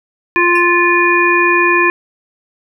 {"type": "harmonic tone", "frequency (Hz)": 349.2, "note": "F4", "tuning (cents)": 0, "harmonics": [1, 3, 5, 7], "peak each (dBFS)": [-14, -14, -14, -14], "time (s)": [0.36, 1.9], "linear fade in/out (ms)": 0}
{"type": "tone with exponential decay", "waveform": "40% pulse", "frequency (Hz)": 2712, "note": "E7", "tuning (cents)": 49, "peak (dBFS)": -23, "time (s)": [0.55, 0.69], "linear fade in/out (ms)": 5, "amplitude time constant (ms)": 30}
{"effects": []}